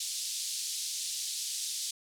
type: band-pass noise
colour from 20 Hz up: pink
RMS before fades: -36 dBFS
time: 0-1.91 s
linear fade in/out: 5 ms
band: 3900 to 10000 Hz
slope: 24 dB/octave
effects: none